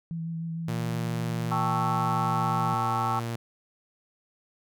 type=tone with vibrato; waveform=sine; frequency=164.81 Hz; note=E3; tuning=in tune; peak=-30 dBFS; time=0.11-2.74 s; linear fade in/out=0 ms; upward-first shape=sine; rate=6.6 Hz; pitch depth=18 cents each way
type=tone; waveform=sawtooth; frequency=116.54 Hz; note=A#2; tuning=in tune; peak=-26 dBFS; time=0.68-3.36 s; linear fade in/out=5 ms
type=chord; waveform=sine; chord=A dominant seventh; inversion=third; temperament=equal; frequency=784 / 880 / 1108.7 / 1318.5 Hz; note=G5 / A5 / C#6 / E6; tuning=0 / 0 / 0 / 0 cents; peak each=-31 dBFS; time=1.51-3.2 s; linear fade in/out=10 ms
effects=none